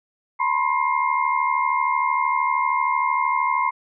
sine tone cluster, 911 / 991 / 1064 / 2116 Hz, A#5 / B5 / C6 / C7, -40 / +6 / +29 / +19 cents, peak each -28 / -22 / -22 / -27 dBFS, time 0.39-3.71 s, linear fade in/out 20 ms, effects none

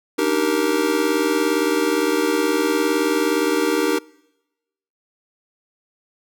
square chord, Eb major seventh, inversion third, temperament just, 291.7 / 311.1 / 388.9 / 466.7 Hz, D4 / Eb4 / G4 / Bb4, -12 / 0 / -14 / +2 cents, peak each -26 / -23 / -23 / -23 dBFS, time 0.18-3.99 s, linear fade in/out 10 ms, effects noise-tail reverb RT60 1.0 s tail -25 dB re dry

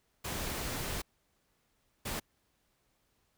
pink noise bursts at uneven times, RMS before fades -37 dBFS, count 2, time 0.24-1.02 / 2.05-2.2 s, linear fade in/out 10 ms, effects pink hiss -75 dBFS RMS until 3.37 s

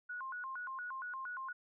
sine tone with vibrato, 1244.5 Hz, D#6, in tune, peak -40 dBFS, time 0.09-1.53 s, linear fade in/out 10 ms, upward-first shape square, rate 4.3 Hz, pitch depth 280 cents each way, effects none

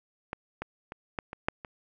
clicks, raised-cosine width 0.5 ms, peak -18 / -19 / -24 / -16 / -23 / -10 / -25 dBFS, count 7, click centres 0.331 / 0.62 / 0.921 / 1.188 / 1.331 / 1.485 / 1.648 s, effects none

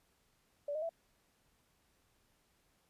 sine tone with pitch steps, 578 / 619.5 / 663.9 Hz, D5 / D#5 / E5, -28 / -8 / +12 cents, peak -35 dBFS, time 0.68-0.893 s, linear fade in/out 5 ms, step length 71 ms, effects pink hiss -74 dBFS RMS until 2.89 s + resampled to 32000 Hz

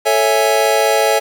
square chord, A major seventh, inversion none, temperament equal, 440 / 554.4 / 659.3 / 830.6 Hz, A4 / C#5 / E5 / G#5, 0 / 0 / 0 / 0 cents, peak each -18 dBFS, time 0.05-1.2 s, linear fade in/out 20 ms, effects 7-bit

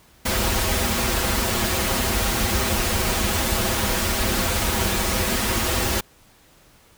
pink noise with comb filter, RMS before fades -22 dBFS, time 0.25-6.01 s, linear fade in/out 10 ms, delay 6.8 ms, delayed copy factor -0.95, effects pink hiss -54 dBFS RMS until 6.97 s

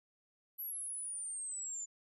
sine exponential sweep, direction down, 11860 to 7040 Hz, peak -39 dBFS, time 0.58-1.86 s, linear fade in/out 20 ms, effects none

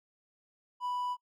triangle tone, 987.8 Hz, B5, in tune, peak -30 dBFS, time 0.8-1.17 s, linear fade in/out 50 ms, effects noise-tail reverb RT60 0.1 s tail -24 dB re dry

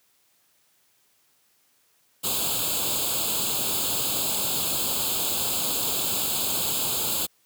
white noise with comb filter, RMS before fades -26 dBFS, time 2.23-7.27 s, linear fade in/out 20 ms, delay 0.26 ms, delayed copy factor +0.95, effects white hiss -65 dBFS RMS until 7.45 s + high-pass 80 Hz 12 dB/octave

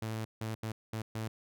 sawtooth tone bursts at uneven times, 110.6 Hz, A2, 9 cents sharp, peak -31 dBFS, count 5, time 0.02-0.25 / 0.41-0.55 / 0.63-0.72 / 0.93-1.02 / 1.15-1.28 s, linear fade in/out 5 ms, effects none

